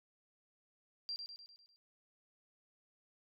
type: tone with echo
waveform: sine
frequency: 4732 Hz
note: D8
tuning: 12 cents sharp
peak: -38 dBFS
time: 1.09-1.16 s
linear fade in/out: 0 ms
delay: 100 ms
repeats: 6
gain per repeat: -5 dB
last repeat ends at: 1.76 s
effects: none